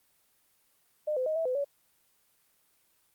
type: tone with pitch steps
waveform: sine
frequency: 606 / 512 / 625 / 653 / 507 / 566 Hz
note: D#5 / C5 / D#5 / E5 / B4 / C#5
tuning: -46 / -38 / +8 / -17 / +45 / +36 cents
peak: -27 dBFS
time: 1.07-1.646 s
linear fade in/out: 10 ms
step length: 96 ms
effects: white hiss -69 dBFS RMS until 3.14 s + Opus 24 kbps